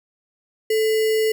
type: tone with sample-and-hold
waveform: sine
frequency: 437.8 Hz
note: A4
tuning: 9 cents flat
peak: -16 dBFS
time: 0.7-1.32 s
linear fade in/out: 5 ms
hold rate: 2450 Hz
effects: none